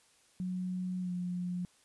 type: tone with pitch glide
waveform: sine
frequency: 182.9 to 178.52 Hz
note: F#3 to F3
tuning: -20 to +38 cents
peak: -33 dBFS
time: 0.4-1.65 s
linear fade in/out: 0 ms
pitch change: -42 cents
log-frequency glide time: 1.01-1.11 s
effects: white hiss -66 dBFS RMS until 1.84 s + resampled to 24000 Hz